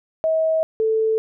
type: tone pair in turn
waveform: sine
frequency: 640 / 441.3 Hz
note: D#5 / A4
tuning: +49 / +5 cents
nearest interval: tritone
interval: 644 cents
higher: first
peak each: -16 dBFS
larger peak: neither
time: 0.24-0.63 / 0.8-1.18 s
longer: first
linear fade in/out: 0 ms
effects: none